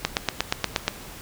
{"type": "click train", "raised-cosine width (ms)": 0.2, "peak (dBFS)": -3, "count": 8, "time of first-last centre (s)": [0.05, 0.88], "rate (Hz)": 8.43, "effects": ["pink hiss -41 dBFS RMS until 1.21 s"]}